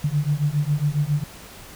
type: beating tone pair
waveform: sine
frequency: 143.6 / 150.9 Hz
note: D3 / D3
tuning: -39 / +47 cents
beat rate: 7.3 Hz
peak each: -22 dBFS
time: 0.04-1.24 s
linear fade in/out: 5 ms
effects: pink hiss -42 dBFS RMS until 1.75 s